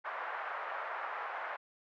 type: band-pass noise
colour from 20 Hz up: white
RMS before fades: -40 dBFS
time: 0.04-1.57 s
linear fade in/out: 20 ms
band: 630 to 1600 Hz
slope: 24 dB/octave
effects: none